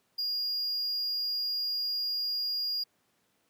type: tone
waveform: triangle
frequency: 4841 Hz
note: D#8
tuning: 48 cents flat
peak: -28 dBFS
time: 0.18-2.84 s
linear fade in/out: 10 ms
effects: pink hiss -72 dBFS RMS until 3.49 s + high-pass 150 Hz 12 dB/octave